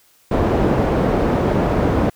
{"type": "low-pass noise", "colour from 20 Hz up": "white", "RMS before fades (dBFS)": -17, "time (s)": [0.31, 2.1], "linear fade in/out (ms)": 5, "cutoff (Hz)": 500, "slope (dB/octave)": 12, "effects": ["white hiss -55 dBFS RMS until 2.15 s"]}